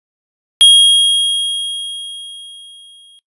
square tone with exponential decay, 3268 Hz, G#7, 29 cents flat, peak -3 dBFS, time 0.61-3.19 s, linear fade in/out 0 ms, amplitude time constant 560 ms, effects noise-tail reverb RT60 0.1 s tail -19 dB re dry + resampled to 24000 Hz

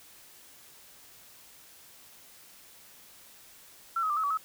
sine tone with pitch steps, 1350 / 1271 / 1186 / 1287 / 1142 / 1284 Hz, E6 / D#6 / D6 / E6 / D6 / E6, +41 / +36 / +17 / -42 / -49 / -46 cents, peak -26 dBFS, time 3.96-4.374 s, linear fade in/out 5 ms, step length 69 ms, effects white hiss -54 dBFS RMS until 4.44 s

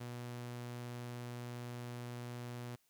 sawtooth tone, 121.3 Hz, B2, 31 cents flat, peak -39 dBFS, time 0-2.76 s, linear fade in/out 10 ms, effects white hiss -75 dBFS RMS until 2.89 s

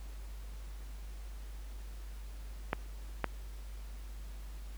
clicks, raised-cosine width 0.5 ms, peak -15 dBFS, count 2, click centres 2.731 / 3.243 s, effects added 50 Hz sine -42 dBFS peak until 4.77 s + pink hiss -58 dBFS RMS until 4.77 s

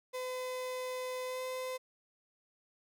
35% pulse tone with pitch glide, 508 to 513 Hz, B4 to C5, +49 to -34 cents, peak -35 dBFS, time 0.13-1.78 s, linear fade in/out 20 ms, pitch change +17 cents, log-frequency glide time 1.26-1.42 s, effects none

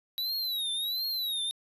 square tone with vibrato, 3900 Hz, B7, 23 cents flat, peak -30 dBFS, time 0.18-1.51 s, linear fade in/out 0 ms, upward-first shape triangle, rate 1.4 Hz, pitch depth 170 cents each way, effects resampled to 32000 Hz

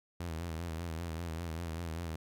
sawtooth tone with vibrato, 83.1 Hz, E2, 15 cents sharp, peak -33 dBFS, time 0.2-2.16 s, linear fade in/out 5 ms, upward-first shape sine, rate 5.1 Hz, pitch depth 78 cents each way, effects none

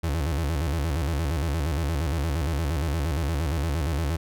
35% pulse tone with vibrato, 76.3 Hz, D#2, 33 cents flat, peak -22 dBFS, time 0.03-4.17 s, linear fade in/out 10 ms, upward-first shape square, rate 8.6 Hz, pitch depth 150 cents each way, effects none

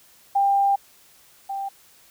sine tone pair in turn, 795 / 787.7 Hz, G5 / G5, +24 / +8 cents, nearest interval unison, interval 16 cents, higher first, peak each -16 / -26 dBFS, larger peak first, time 0.35-0.76 / 1.49-1.69 s, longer first, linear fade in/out 10 ms, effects white hiss -54 dBFS RMS until 2.1 s

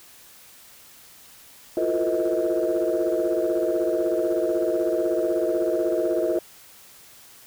sine tone cluster, 341.9 / 358 / 448.8 / 502 / 632 Hz, F4 / F4 / A4 / B4 / D#5, -37 / +43 / +34 / +28 / +27 cents, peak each -25 / -26 / -28 / -28 / -24 dBFS, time 1.77-6.39 s, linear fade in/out 2 ms, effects tanh soft clip ceiling -14 dBFS + white hiss -49 dBFS RMS until 7.46 s

